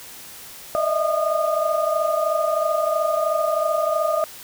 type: tone cluster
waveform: sine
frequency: 605 / 638 / 661 / 1224 Hz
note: D#5 / D#5 / E5 / D#6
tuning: -49 / +43 / +5 / -29 cents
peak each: -24 dBFS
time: 0.75-4.24 s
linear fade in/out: 0 ms
effects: white hiss -40 dBFS RMS until 4.43 s